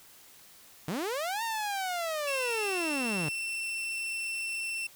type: linear two-way sweep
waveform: sawtooth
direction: up then down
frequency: 139.8 to 927 to 139.8 Hz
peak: -27 dBFS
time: 0.88-3.29 s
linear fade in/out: 2 ms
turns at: 1.43 s
type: tone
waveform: 40% pulse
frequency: 2693 Hz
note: E7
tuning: 36 cents sharp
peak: -31 dBFS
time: 2.27-4.87 s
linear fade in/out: 5 ms
effects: white hiss -55 dBFS RMS until 4.95 s